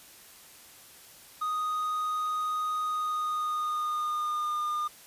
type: tone with pitch glide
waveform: triangle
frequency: 1244.5 to 1211.9 Hz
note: D#6 to D#6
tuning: 0 to -46 cents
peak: -26 dBFS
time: 1.41-4.88 s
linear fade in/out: 10 ms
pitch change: -46 cents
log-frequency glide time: 2.84-4.59 s
effects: white hiss -52 dBFS RMS until 5.06 s + resampled to 32000 Hz